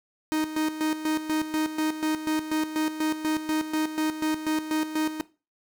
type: tone with tremolo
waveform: 45% pulse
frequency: 311.1 Hz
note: D#4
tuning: in tune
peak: -23 dBFS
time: 0.32-5.21 s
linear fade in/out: 0 ms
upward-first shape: square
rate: 4.1 Hz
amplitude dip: 70%
effects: noise-tail reverb RT60 0.3 s tail -19 dB re dry